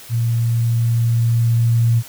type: tone with level ramp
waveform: sine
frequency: 116.54 Hz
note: A#2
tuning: in tune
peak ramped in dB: -15 to -11 dBFS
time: 0.09-2.03 s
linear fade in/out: 50 ms
effects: white hiss -39 dBFS RMS until 2.08 s